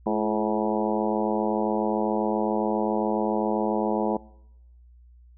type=harmonic tone with a mistuned harmonic; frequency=107.4 Hz; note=A2; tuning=41 cents flat; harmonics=2 / 3 / 4 / 5 / 6 / 7 / 8 / 9; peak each=-27 / -29 / -30 / -31 / -32 / -32 / -33 / -34 dBFS; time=0.06-4.17 s; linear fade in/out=5 ms; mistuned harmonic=3; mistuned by=+67 cents; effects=noise-tail reverb RT60 0.9 s tail -24 dB re dry + added 60 Hz sine -49 dBFS peak until 5.37 s